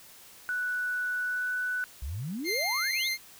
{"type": "tone with pitch glide", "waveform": "sine", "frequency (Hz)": [1481, 1490.4], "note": ["F#6", "F#6"], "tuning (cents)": [1, 12], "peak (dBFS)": -28, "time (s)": [0.49, 1.84], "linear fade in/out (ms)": 0, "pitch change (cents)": 11, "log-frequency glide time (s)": [1.22, 1.53]}
{"type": "exponential sweep", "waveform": "sine", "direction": "up", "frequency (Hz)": [58.27, 4070], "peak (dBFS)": -32, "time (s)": [2.02, 3.09], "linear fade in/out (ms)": 5}
{"type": "tone with vibrato", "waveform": "25% pulse", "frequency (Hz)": 2100, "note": "C7", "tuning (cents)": 6, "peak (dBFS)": -24, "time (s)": [2.44, 3.18], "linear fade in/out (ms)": 50, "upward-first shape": "triangle", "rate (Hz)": 10, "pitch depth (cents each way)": 19}
{"effects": ["white hiss -52 dBFS RMS until 3.39 s"]}